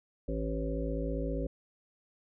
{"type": "harmonic tone with a mistuned harmonic", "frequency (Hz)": 55, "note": "A1", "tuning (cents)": 0, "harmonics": [1, 3, 5, 7, 9, 10], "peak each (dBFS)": [-34, -39, -38, -41, -40, -40], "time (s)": [0.28, 1.47], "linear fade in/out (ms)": 5, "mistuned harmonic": 1, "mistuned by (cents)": -43, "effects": []}